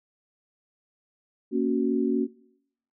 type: chord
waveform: sine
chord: F# major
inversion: first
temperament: equal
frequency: 233.1 / 277.2 / 370 Hz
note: A#3 / C#4 / F#4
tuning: 0 / 0 / 0 cents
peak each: -26 dBFS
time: 1.51-2.28 s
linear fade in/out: 50 ms
effects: noise-tail reverb RT60 0.7 s tail -20 dB re dry